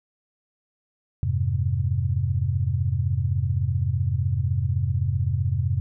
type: chord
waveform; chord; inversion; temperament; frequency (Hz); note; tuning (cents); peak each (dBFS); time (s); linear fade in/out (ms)
sine; F minor; none; equal with one note detuned; 87.31 / 103.11 / 130.81; F2 / Ab2 / C3; 0 / -12 / 0; -25; 1.23-5.8; 0
effects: none